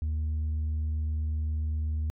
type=tone with vibrato; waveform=sine; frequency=77.3 Hz; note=D#2; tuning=11 cents flat; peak=-24 dBFS; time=0.02-2.1 s; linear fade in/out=0 ms; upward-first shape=sine; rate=20 Hz; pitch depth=27 cents each way; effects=tanh soft clip ceiling -26 dBFS